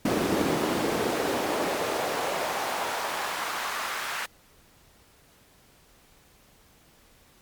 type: noise with high-pass filter sweep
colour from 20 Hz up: brown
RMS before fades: -28 dBFS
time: 0.05-4.26 s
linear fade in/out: 5 ms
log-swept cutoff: 250 to 1400 Hz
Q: 1.3
effects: pink hiss -58 dBFS RMS until 7.41 s + MP3 96 kbps